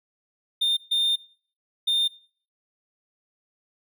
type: tone bursts at uneven times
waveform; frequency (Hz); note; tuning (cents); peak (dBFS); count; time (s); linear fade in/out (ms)
triangle; 3625; A#7; -49; -18; 3; 0.61-0.77 / 0.91-1.16 / 1.87-2.08; 10
effects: noise-tail reverb RT60 0.5 s tail -21 dB re dry